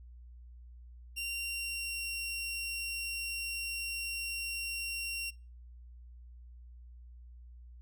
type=tone with pitch glide; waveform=sawtooth; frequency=2764 to 2748 Hz; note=F7 to F7; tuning=-19 to -29 cents; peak=-32 dBFS; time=1.16-5.31 s; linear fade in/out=20 ms; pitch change=-10 cents; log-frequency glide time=1.27-2.04 s; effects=noise-tail reverb RT60 0.3 s tail -23 dB re dry + added 60 Hz sine -49 dBFS peak until 7.81 s